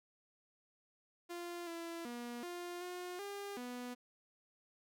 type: tone with pitch steps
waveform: sawtooth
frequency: 347.2 / 335.8 / 239.9 / 351.5 / 358.5 / 402.4 / 246.3 Hz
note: F4 / E4 / A#3 / F4 / F4 / G4 / B3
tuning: -10 / +32 / +50 / +11 / +45 / +45 / -5 cents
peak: -39 dBFS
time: 1.29-3.95 s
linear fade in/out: 20 ms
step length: 380 ms
effects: none